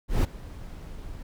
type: noise with ADSR envelope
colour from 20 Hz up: brown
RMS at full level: -19 dBFS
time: 0.08-1.23 s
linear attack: 160 ms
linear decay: 13 ms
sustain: -20 dB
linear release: 7 ms
effects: none